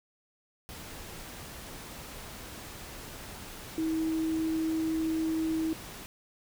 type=tone in noise; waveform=sine; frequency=320.5 Hz; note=E4; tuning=49 cents flat; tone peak=-27 dBFS; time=3.78-5.73 s; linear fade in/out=0 ms; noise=pink; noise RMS=-44 dBFS; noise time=0.69-6.06 s; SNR=+14 dB; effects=none